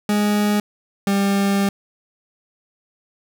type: tone pair in turn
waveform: 40% pulse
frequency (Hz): 207.7 / 198.55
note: G#3 / G3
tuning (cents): 0 / +22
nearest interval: minor second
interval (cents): 78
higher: first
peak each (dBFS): -15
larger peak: neither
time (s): 0.09-0.6 / 1.07-1.69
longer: second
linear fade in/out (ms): 2
effects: none